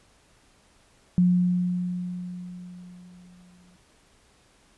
sine tone with exponential decay, 179 Hz, F3, 43 cents sharp, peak -15 dBFS, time 1.18-3.76 s, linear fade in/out 0 ms, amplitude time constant 560 ms, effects pink hiss -60 dBFS RMS until 4.77 s + resampled to 24000 Hz

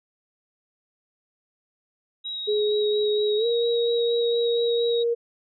sine tone with vibrato, 3817 Hz, A#7, 40 cents sharp, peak -29 dBFS, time 2.24-5.04 s, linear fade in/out 20 ms, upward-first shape sine, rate 4.3 Hz, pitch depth 14 cents each way
sine tone with pitch glide, 420.6 to 469.4 Hz, G#4 to A#4, +22 to +12 cents, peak -20 dBFS, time 2.47-5.15 s, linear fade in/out 20 ms, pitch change +190 cents, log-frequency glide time 3.37-3.46 s
effects none

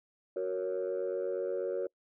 sine chord, F# major, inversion none, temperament equal, 370 / 466.2 / 554.4 Hz, F#4 / A#4 / C#5, 0 / 0 / 0 cents, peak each -34 dBFS, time 0.36-1.87 s, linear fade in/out 5 ms, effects noise-tail reverb RT60 0.1 s tail -26 dB re dry + tanh soft clip ceiling -26 dBFS

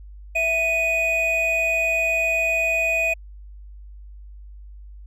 triangle tone pair together, 659.3 / 2487 Hz, E5 / D#7, 0 / -1 cents, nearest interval octave + major seventh, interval 2299 cents, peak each -23 / -18 dBFS, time 0.35-3.14 s, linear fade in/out 10 ms, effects added 50 Hz sine -38 dBFS peak until 5.06 s

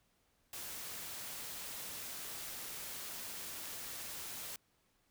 white noise, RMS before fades -45 dBFS, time 0.53-4.56 s, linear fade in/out 2 ms, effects pink hiss -75 dBFS RMS until 5.1 s

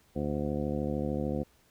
harmonic tone, 73.42 Hz, D2, in tune, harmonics 1 / 2 / 3 / 4 / 5 / 6 / 7 / 8 / 9 / 10, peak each -38 / -36 / -34 / -37 / -39 / -44 / -36 / -49 / -50 / -46 dBFS, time 0.15-1.44 s, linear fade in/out 20 ms, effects pink hiss -65 dBFS RMS until 1.7 s

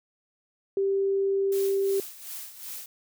sine tone, 392 Hz, G4, in tune, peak -22 dBFS, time 0.77-2 s, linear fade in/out 2 ms
blue noise with tremolo, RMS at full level -37 dBFS, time 1.52-2.86 s, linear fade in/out 2 ms, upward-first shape sine, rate 2.7 Hz, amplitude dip 70%
effects none

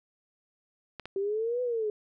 clicks, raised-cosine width 0.3 ms, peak -23 / -23 dBFS, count 2, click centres 0.997 / 1.056 s
sine exponential two-way sweep, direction up then down, 384.2 to 503 to 414.9 Hz, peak -27 dBFS, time 1.16-1.9 s, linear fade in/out 2 ms, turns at 1.62 s
effects none

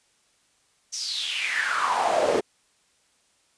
brown noise with high-pass filter sweep, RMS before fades -25 dBFS, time 0.92-2.41 s, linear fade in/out 20 ms, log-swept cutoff 6000 to 410 Hz, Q 6.7, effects white hiss -65 dBFS RMS until 3.57 s + resampled to 22050 Hz

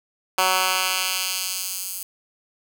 10% pulse tone with high-pass filter sweep, 186.4 Hz, F#3, 13 cents sharp, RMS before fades -24 dBFS, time 0.38-2.03 s, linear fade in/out 2 ms, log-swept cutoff 890 to 10000 Hz, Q 0.75, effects none

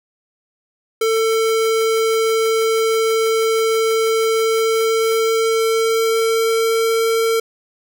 square tone with pitch glide, 446.9 to 453.1 Hz, A4 to A#4, +27 to -49 cents, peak -15 dBFS, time 1.01-7.4 s, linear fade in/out 5 ms, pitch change +24 cents, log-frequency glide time 4.31-7.01 s, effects none

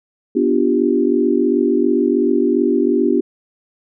sine chord, G dominant seventh, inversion first, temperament equal, 246.9 / 293.7 / 349.2 / 392 Hz, B3 / D4 / F4 / G4, 0 / 0 / 0 / 0 cents, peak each -18 dBFS, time 0.35-3.21 s, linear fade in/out 10 ms, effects none

